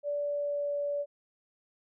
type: tone with pitch glide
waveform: sine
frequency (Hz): 580 to 576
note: D5 to D5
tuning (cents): -22 to -34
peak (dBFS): -29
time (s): 0.03-1.06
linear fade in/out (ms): 50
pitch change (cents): -12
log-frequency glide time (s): 0.19-0.75
effects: none